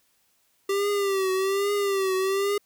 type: tone with vibrato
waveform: square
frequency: 392 Hz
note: G4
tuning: in tune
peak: -23 dBFS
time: 0.69-2.58 s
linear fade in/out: 5 ms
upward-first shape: triangle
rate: 1.2 Hz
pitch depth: 82 cents each way
effects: white hiss -67 dBFS RMS until 2.65 s